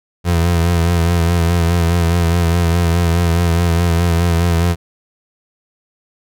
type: tone with vibrato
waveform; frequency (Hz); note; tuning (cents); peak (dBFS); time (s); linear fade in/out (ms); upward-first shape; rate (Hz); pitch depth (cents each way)
30% pulse; 85.2; F2; -42; -9; 0.24-4.76; 50; sine; 4.8; 48
effects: none